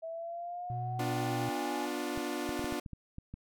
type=linear sweep; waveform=sine; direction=up; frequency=650 to 840 Hz; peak=-37 dBFS; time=0.02-1.87 s; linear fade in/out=20 ms
type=tone; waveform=triangle; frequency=121.3 Hz; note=B2; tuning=31 cents flat; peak=-33 dBFS; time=0.7-1.49 s; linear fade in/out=0 ms
type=chord; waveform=sawtooth; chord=B diminished; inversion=none; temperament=equal with one note detuned; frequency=246.9 / 293.7 / 354.9 Hz; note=B3 / D4 / F4; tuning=0 / 0 / +28 cents; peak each=-36 / -33 / -34 dBFS; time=0.99-2.8 s; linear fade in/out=5 ms
type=clicks; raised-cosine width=5 ms; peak=-30 dBFS; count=9; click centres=2.176 / 2.492 / 2.594 / 2.644 / 2.725 / 2.862 / 2.933 / 3.184 / 3.34 s
effects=none